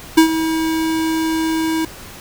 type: tone with ADSR envelope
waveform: square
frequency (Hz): 321.4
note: E4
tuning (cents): -44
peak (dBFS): -5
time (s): 0.17-1.85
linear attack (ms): 10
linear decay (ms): 94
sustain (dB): -12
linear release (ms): 4
effects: pink hiss -36 dBFS RMS until 2.2 s